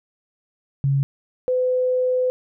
sine tone pair in turn, 138.2 / 506.3 Hz, C#3 / B4, -5 / +43 cents, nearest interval octave + minor seventh, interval 2248 cents, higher second, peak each -16 / -17 dBFS, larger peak first, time 0.84-1.03 / 1.48-2.3 s, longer second, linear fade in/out 0 ms, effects none

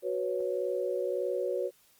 sine chord, F# suspended fourth, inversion none, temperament just, 370 / 493.3 / 555 Hz, F#4 / B4 / C#5, 0 / -2 / +2 cents, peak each -33 dBFS, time 0.02-1.71 s, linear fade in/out 50 ms, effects white hiss -64 dBFS RMS until 1.99 s + Opus 32 kbps

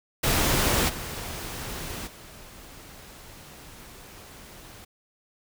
pink noise with level steps, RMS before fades -23 / -35 / -46 dBFS, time 0.23-4.85 s, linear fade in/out 10 ms, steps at 0.88 / 2.06 s, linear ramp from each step 20 ms, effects none

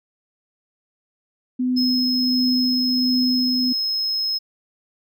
sine tone with tremolo, 252.1 Hz, B3, 36 cents sharp, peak -17 dBFS, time 1.59-3.73 s, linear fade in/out 10 ms, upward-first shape triangle, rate 1.4 Hz, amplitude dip 35%
triangle tone, 5160 Hz, E8, 38 cents flat, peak -19 dBFS, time 1.76-4.39 s, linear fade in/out 20 ms
effects none

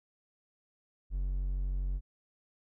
triangle tone, 46.25 Hz, F#1, in tune, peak -28 dBFS, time 1.1-2.01 s, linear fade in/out 50 ms, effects none

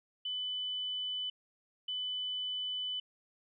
sine tone bursts at uneven times, 3000 Hz, F#7, 23 cents sharp, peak -34 dBFS, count 2, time 0.25-1.3 / 1.88-3 s, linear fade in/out 5 ms, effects none

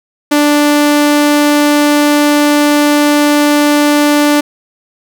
sawtooth tone, 293.7 Hz, D4, in tune, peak -3 dBFS, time 0.31-4.41 s, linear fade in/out 10 ms, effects none

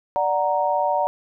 sine chord, D augmented, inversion none, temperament equal, 587.3 / 740 / 932.3 Hz, D5 / F#5 / A#5, 0 / 0 / 0 cents, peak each -23 / -23 / -22 dBFS, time 0.16-1.07 s, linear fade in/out 0 ms, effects none

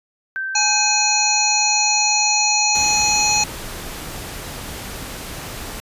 sine tone with exponential decay, 1555 Hz, G6, 14 cents flat, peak -21 dBFS, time 0.36-3.22 s, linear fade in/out 0 ms, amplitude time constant 620 ms
harmonic tone, 842 Hz, G#5, 24 cents sharp, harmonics 1 / 3 / 5 / 7 / 8, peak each -21 / -21 / -21 / -21 / -21 dBFS, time 0.55-3.44 s, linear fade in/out 5 ms
pink noise, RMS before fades -31 dBFS, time 2.75-5.8 s, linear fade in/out 0 ms
effects resampled to 32000 Hz

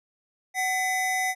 square tone pair together, 750 / 2007 Hz, F#5 / B6, +23 / +27 cents, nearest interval octave + perfect fourth, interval 1704 cents, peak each -28 / -27 dBFS, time 0.54-1.35 s, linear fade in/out 50 ms, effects resampled to 32000 Hz

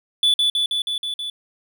triangle tone with echo, 3464 Hz, A7, 28 cents flat, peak -12 dBFS, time 0.23-0.34 s, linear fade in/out 2 ms, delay 160 ms, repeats 6, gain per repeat -2 dB, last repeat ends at 1.3 s, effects none

